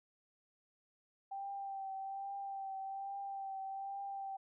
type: tone with vibrato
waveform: sine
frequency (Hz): 783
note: G5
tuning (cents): -2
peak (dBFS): -40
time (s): 1.31-4.37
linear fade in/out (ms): 10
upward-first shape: triangle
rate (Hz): 1.2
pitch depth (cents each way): 28
effects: none